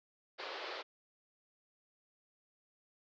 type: band-pass noise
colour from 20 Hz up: pink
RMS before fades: -44 dBFS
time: 0.38-0.83 s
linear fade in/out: 20 ms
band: 370 to 4800 Hz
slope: 48 dB/octave
effects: none